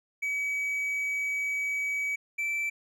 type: tone pair in turn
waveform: triangle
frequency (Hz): 2276 / 2329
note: C#7 / D7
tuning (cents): +45 / -15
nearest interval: unison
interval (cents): 40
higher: second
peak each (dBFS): -26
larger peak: neither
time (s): 0.22-2.16 / 2.38-2.7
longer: first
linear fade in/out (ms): 10
effects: none